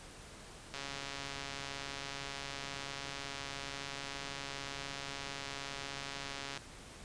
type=click train; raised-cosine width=0.2 ms; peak=-24 dBFS; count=812; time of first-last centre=0.74-6.575 s; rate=139 Hz; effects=pink hiss -52 dBFS RMS until 7.04 s + resampled to 22050 Hz